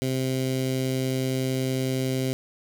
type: tone with notch filter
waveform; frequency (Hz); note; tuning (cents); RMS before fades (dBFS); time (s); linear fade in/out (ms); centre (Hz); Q
15% pulse; 130.81; C3; 0; -26; 0.02-2.33; 0; 1200; 0.73
effects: none

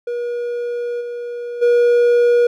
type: tone with level steps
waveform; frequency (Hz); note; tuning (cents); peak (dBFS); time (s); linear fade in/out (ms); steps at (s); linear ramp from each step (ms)
triangle; 479.8; A#4; +50; -18 / -22 / -8; 0.07-2.47; 5; 1 / 1.61; 20
effects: none

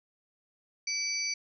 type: tone cluster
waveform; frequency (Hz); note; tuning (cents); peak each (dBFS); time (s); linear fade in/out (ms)
sine; 2303 / 4615 / 5920; D7 / D8 / F#8; -34 / -31 / 0; -34 / -34 / -34; 0.87-1.34; 5
effects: none

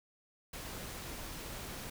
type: noise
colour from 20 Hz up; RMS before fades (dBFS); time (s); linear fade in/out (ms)
pink; -44; 0.53-1.9; 5
effects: none

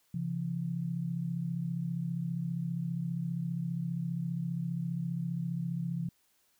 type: tone pair together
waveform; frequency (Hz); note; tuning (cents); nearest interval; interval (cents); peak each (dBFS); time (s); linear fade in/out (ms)
sine; 135.6 / 170.56; C#3 / F3; -38 / -41; major third; 397; -36 / -33; 0.14-6.09; 5
effects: white hiss -71 dBFS RMS until 6.59 s

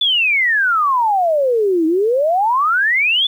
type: exponential two-way sweep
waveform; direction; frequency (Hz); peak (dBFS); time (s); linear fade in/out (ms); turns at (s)
sine; down then up; 3520 to 311.1 to 3520; -12; 0.01-3.27; 5; 1.86
effects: 8-bit

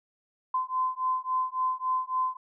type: beating tone pair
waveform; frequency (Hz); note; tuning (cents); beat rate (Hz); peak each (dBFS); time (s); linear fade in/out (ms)
sine; 1026 / 1029.6; C6 / C6; -34 / -28; 3.6; -29; 0.54-2.37; 5
effects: none

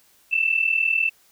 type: tone pair together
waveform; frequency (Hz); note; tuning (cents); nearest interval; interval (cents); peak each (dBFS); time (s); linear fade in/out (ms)
sine; 2637 / 2677; E7 / E7; 0 / +26; unison; 26; -21; 0.31-1.1; 20
effects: white hiss -58 dBFS RMS until 1.31 s

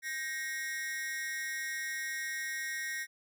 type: tone with amplitude modulation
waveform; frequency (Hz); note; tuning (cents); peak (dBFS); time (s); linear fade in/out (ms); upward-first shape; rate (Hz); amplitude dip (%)
45% pulse; 1874; A#6; +9; -31; 0.02-3.07; 50; sine; 294; 90
effects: none

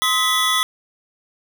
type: tone cluster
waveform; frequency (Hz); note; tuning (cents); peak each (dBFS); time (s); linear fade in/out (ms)
square; 1038 / 1269 / 1976 / 3398; C6 / D#6 / B6 / G#7; -14 / +34 / 0 / +39; -26 / -22 / -24 / -20; 0.02-0.63; 0
effects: none

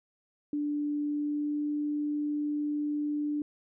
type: tone with pitch glide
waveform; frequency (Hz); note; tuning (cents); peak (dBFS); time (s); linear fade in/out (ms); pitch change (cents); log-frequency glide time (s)
sine; 293.7 to 295.6; D4 to D4; 0 to +11; -28; 0.53-3.42; 2; +11; 1.04-1.65
effects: none

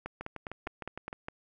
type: two click trains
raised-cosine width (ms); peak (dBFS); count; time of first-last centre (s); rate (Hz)
0.5; -22 / -24; 7 / 7; 0.06-1.284 / 0.21-1.129; 4.9 / 6.53
effects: none

